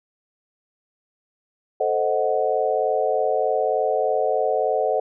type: chord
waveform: sine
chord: A diminished seventh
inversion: none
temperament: equal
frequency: 440 / 523.3 / 622.3 / 740 Hz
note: A4 / C5 / Eb5 / Gb5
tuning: 0 / 0 / 0 / 0 cents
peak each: -24 dBFS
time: 1.8-5 s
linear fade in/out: 5 ms
effects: none